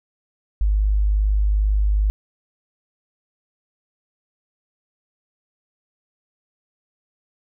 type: tone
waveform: sine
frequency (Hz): 51.2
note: G#1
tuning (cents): -24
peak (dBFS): -15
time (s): 0.61-2.1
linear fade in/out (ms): 0
effects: none